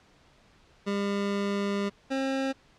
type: tone pair in turn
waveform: 25% pulse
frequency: 200.9 / 268.2 Hz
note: G3 / C4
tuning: +43 / +43 cents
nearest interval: perfect fourth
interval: 500 cents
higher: second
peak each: -23 dBFS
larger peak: neither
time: 0.86-1.9 / 2.1-2.53 s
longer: first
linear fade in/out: 20 ms
effects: pink hiss -60 dBFS RMS until 2.78 s + low-pass 5000 Hz 12 dB/octave